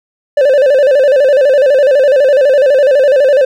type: tone with vibrato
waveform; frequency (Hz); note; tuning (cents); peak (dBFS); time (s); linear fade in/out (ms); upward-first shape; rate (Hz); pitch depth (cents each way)
triangle; 550; C#5; -14; -3; 0.37-3.45; 5; square; 12; 100
effects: none